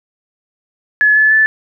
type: tone with pitch steps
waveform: sine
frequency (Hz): 1707 / 1727.8 / 1748.9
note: G#6 / A6 / A6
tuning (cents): +47 / -32 / -11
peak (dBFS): -7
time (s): 1.01-1.46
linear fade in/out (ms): 0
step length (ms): 150
effects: none